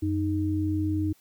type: tone pair together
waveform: sine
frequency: 92.3 / 310 Hz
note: F#2 / D#4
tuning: -4 / -6 cents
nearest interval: octave + major sixth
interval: 2098 cents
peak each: -27 / -26 dBFS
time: 0.02-1.13 s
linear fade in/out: 10 ms
effects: white hiss -62 dBFS RMS until 1.2 s